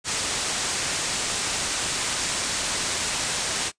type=low-pass noise; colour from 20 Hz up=white; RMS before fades=-27 dBFS; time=0.04-3.72 s; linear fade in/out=50 ms; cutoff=9200 Hz; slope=48 dB/octave; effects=noise-tail reverb RT60 0.1 s tail -20 dB re dry + resampled to 22050 Hz